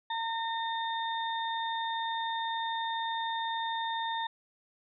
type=harmonic tone; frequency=911 Hz; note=A#5; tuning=40 cents flat; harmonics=1 / 2 / 4; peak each=-32 / -39 / -38 dBFS; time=0.1-4.27 s; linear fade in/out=5 ms; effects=none